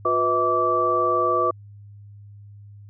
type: tone cluster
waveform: sine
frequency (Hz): 358 / 493.7 / 641 / 1160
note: F4 / B4 / E5 / D6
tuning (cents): +43 / -1 / -49 / -22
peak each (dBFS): -26 / -25 / -26 / -20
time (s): 0.05-1.51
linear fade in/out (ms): 5
effects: added 102 Hz sine -41 dBFS peak until 2.89 s